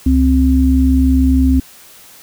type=tone pair together; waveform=sine; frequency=68.33 / 261.6 Hz; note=C#2 / C4; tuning=-24 / 0 cents; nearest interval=octave + major seventh; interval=2324 cents; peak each=-11 dBFS; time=0.06-1.6 s; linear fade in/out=5 ms; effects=white hiss -41 dBFS RMS until 2.22 s